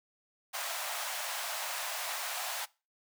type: high-pass noise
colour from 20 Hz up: pink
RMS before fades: -37 dBFS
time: 0.53-2.66 s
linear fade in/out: 20 ms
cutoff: 620 Hz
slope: 48 dB/octave
effects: noise-tail reverb RT60 0.3 s tail -22 dB re dry